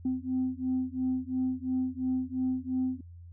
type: beating tone pair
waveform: sine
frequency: 256 / 258.9 Hz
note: C4 / C4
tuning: -38 / -18 cents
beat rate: 2.9 Hz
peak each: -30 dBFS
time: 0.05-3.01 s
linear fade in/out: 5 ms
effects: tanh soft clip ceiling -22 dBFS + added 86 Hz sine -45 dBFS peak until 3.32 s